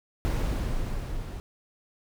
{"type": "noise with level ramp", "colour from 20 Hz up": "brown", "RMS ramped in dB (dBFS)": [-24, -36], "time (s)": [0.25, 1.4], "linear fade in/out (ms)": 0, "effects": []}